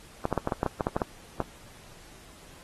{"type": "clicks", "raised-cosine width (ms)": 1, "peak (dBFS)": -12, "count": 12, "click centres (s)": [0.254, 0.327, 0.377, 0.474, 0.522, 0.631, 0.663, 0.808, 0.869, 0.965, 1.018, 1.403], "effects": ["pink hiss -52 dBFS RMS until 2.63 s", "AAC 32 kbps"]}